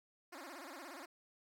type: tone with vibrato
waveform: 10% pulse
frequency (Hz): 311.1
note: D#4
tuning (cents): 0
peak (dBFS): -40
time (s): 0.32-1.06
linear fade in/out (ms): 10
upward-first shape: sine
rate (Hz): 17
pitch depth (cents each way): 270
effects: none